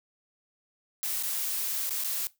blue noise with dropouts, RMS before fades -31 dBFS, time 1.03-2.27 s, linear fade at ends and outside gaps 0 ms, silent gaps 1.227-1.234 / 1.894-1.907 / 2.038-2.045 s, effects noise-tail reverb RT60 0.2 s tail -19 dB re dry

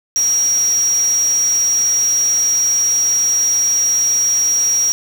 sine tone in noise, 5680 Hz, F8, 28 cents sharp, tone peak -12 dBFS, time 0.16-4.92 s, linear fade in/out 0 ms, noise white, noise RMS -30 dBFS, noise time 0.16-4.92 s, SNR +15 dB, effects none

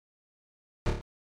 brown noise with echo, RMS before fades -26 dBFS, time 0.86-0.9 s, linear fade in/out 0 ms, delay 28 ms, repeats 4, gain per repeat -4 dB, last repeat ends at 1.012 s, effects low-pass 6000 Hz 12 dB/octave + MP3 96 kbps

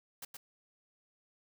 white noise with echo, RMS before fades -44 dBFS, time 0.22-0.25 s, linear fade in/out 5 ms, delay 120 ms, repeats 1, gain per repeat -3 dB, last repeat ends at 0.37 s, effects none

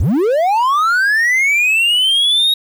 triangle linear sweep, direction up, 53.5 to 3795 Hz, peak -9 dBFS, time 0-2.54 s, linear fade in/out 5 ms, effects 7-bit

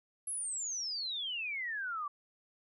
sine exponential sweep, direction down, 11175 to 1136 Hz, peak -35 dBFS, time 0.27-2.08 s, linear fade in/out 5 ms, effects none

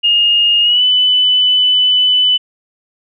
sine tone with pitch glide, 2843 to 2998 Hz, F7 to F#7, +30 to +22 cents, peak -8 dBFS, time 0.03-2.38 s, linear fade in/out 20 ms, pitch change +92 cents, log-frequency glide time 0.62-0.83 s, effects none

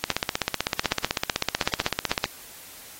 click train, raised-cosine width 0.2 ms, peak -4 dBFS, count 36, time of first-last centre 0.04-2.241 s, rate 15.9 Hz, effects white hiss -45 dBFS RMS until 2.99 s + AAC 48 kbps

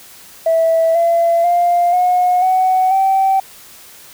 sine tone with pitch steps, 655 / 676.9 / 699.6 / 723 / 747.2 / 772.2 Hz, E5 / E5 / F5 / F#5 / F#5 / G5, -11 / +46 / +3 / -40 / +17 / -26 cents, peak -9 dBFS, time 0.46-3.4 s, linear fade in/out 5 ms, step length 490 ms, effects tanh soft clip ceiling -6 dBFS + white hiss -40 dBFS RMS until 4.13 s

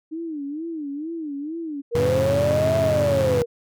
sine tone with vibrato, 306.2 Hz, D#4, 28 cents flat, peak -27 dBFS, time 0.11-1.82 s, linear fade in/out 20 ms, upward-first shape sine, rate 2.2 Hz, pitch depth 160 cents each way
sine linear two-way sweep, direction up then down, 466.2 to 659.3 to 466.2 Hz, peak -18 dBFS, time 1.91-3.46 s, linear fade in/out 50 ms, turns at 2.78 s
sawtooth chord, F# minor, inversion none, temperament equal with one note detuned, 90.33 / 110 / 138.59 Hz, F#2 / A2 / C#3, -41 / 0 / 0 cents, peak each -23 dBFS, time 1.95-3.42 s, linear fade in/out 0 ms
effects none

